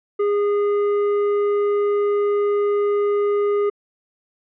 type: tone with tanh clipping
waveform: sine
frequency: 409.8 Hz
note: G#4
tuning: 23 cents flat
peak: -18 dBFS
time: 0.19-3.7 s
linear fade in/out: 10 ms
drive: 10 dB
effects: low-pass 2000 Hz 12 dB/octave